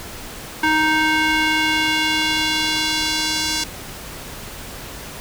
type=tone with band-pass filter sweep; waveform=square; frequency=311.9 Hz; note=D#4; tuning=4 cents sharp; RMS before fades=-19 dBFS; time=0.63-3.64 s; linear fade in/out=5 ms; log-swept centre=1600 to 5300 Hz; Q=1.3; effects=pink hiss -34 dBFS RMS until 5.2 s